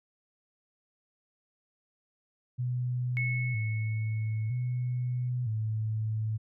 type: tone with vibrato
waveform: sine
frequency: 116.54 Hz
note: A#2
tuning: in tune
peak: -28 dBFS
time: 2.58-6.38 s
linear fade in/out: 20 ms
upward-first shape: square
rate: 0.52 Hz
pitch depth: 110 cents each way
type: tone with exponential decay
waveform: sine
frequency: 2198 Hz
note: C#7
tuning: 15 cents flat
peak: -29 dBFS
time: 3.17-5.29 s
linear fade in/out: 0 ms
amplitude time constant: 460 ms
effects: none